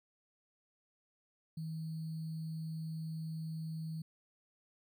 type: tone with sample-and-hold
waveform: sine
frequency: 160 Hz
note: D#3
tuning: 49 cents sharp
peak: -38 dBFS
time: 1.57-4.02 s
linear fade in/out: 5 ms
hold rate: 4410 Hz
effects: none